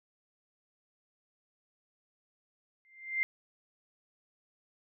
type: tone with exponential growth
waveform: sine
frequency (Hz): 2093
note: C7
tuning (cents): 0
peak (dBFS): -24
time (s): 2.85-3.23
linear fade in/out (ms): 0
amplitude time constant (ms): 81
effects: none